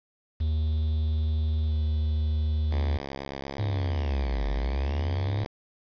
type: tone with pitch glide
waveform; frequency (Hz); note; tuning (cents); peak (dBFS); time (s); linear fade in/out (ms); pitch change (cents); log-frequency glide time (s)
triangle; 77.78 to 76.75; D#2 to D#2; 0 to -23; -21; 0.4-2.98; 10; -23; 1.65-1.73
type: tone with vibrato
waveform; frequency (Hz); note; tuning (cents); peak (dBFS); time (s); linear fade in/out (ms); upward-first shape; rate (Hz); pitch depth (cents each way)
5% pulse; 68.7; C#2; -15; -23; 2.71-5.47; 5; sine; 4.1; 16
type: linear two-way sweep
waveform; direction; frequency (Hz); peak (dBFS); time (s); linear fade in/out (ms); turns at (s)
triangle; down then up; 106.2 to 47.87 to 106.2; -23; 3.59-5.44; 0; 4.48
effects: resampled to 11025 Hz + 8-bit